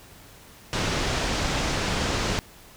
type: low-pass noise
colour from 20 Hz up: pink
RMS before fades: -26 dBFS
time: 0.73-2.39 s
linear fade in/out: 0 ms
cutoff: 6800 Hz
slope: 24 dB/octave
effects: pink hiss -49 dBFS RMS until 2.76 s